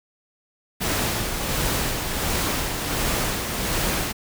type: noise with tremolo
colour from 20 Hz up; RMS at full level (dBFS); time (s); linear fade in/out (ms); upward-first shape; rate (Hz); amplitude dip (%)
pink; -23; 0.8-4.13; 20; sine; 1.4; 40
effects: none